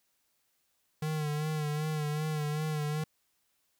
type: tone with vibrato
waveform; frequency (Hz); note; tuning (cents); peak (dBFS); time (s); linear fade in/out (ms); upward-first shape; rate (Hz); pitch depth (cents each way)
square; 152.2; D#3; -38; -31; 1.02-3.04; 5; sine; 2.6; 44
effects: white hiss -75 dBFS RMS until 3.79 s